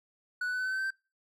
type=tone with pitch steps; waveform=triangle; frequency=1475 / 1487 / 1499 / 1511.2 / 1523.5 / 1535.9 / 1548.3 / 1560.9 Hz; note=F#6 / F#6 / F#6 / F#6 / G6 / G6 / G6 / G6; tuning=-6 / +8 / +22 / +36 / -50 / -36 / -22 / -8 cents; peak=-28 dBFS; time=0.41-0.906 s; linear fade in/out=5 ms; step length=62 ms; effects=noise-tail reverb RT60 0.3 s tail -25 dB re dry